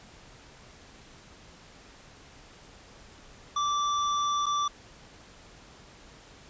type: tone with dropouts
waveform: square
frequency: 1168 Hz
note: D6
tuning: 10 cents flat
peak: -26 dBFS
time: 3.56-4.68 s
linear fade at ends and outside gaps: 5 ms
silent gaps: 4.459-4.464 s
effects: pink hiss -52 dBFS RMS until 6.49 s + resampled to 16000 Hz